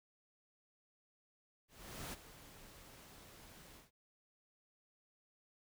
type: noise with ADSR envelope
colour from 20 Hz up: pink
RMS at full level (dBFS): -45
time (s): 1.68-3.91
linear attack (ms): 450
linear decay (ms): 23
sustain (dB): -13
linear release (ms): 150
effects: none